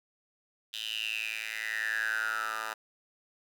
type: tone with high-pass filter sweep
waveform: 10% pulse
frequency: 110.1 Hz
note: A2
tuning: 2 cents sharp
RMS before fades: -34 dBFS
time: 0.73-2.74 s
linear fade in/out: 10 ms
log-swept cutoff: 3300 to 1100 Hz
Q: 9.8
effects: none